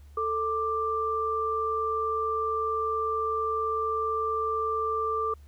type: tone pair together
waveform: sine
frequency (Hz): 442.2 / 1180.5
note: A4 / D6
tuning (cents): +9 / +9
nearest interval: octave + perfect fourth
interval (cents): 1700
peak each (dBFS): -30 / -27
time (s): 0.17-5.34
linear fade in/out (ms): 5
effects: added 72 Hz sine -47 dBFS peak until 5.47 s + pink hiss -65 dBFS RMS until 5.47 s